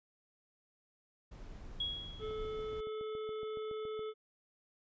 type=noise; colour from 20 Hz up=brown; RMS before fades=-48 dBFS; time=1.31-2.81 s; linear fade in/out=10 ms
type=tone with exponential decay; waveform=sine; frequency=3322 Hz; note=G#7; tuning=in tune; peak=-32 dBFS; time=1.8-2.54 s; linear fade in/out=5 ms; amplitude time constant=160 ms
type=harmonic tone; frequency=432.9 Hz; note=A4; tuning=28 cents flat; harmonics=1 / 3 / 5 / 7 / 8; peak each=-38 / -49 / -59 / -62 / -57 dBFS; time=2.19-4.14 s; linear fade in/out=50 ms
type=click train; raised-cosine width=2 ms; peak=-38 dBFS; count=13; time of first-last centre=2.31-3.993 s; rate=7.13 Hz
effects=resampled to 16000 Hz